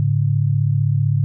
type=tone pair together; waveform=sine; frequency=106.77 / 142.4 Hz; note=G#2 / C#3; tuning=+48 / +47 cents; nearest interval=perfect fourth; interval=499 cents; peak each=-17 dBFS; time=0-1.24 s; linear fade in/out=0 ms; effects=none